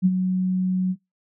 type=tone with ADSR envelope; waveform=sine; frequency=185 Hz; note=F#3; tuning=in tune; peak=-12 dBFS; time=0.02-0.96 s; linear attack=36 ms; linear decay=44 ms; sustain=-7 dB; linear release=53 ms; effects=noise-tail reverb RT60 0.2 s tail -25 dB re dry